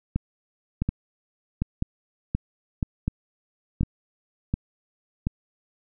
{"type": "two click trains", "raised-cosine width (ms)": 5, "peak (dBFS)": [-11, -11], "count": [4, 8], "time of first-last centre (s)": [[0.82, 3.832], [0.16, 5.269]], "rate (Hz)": [0.996, 1.37], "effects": []}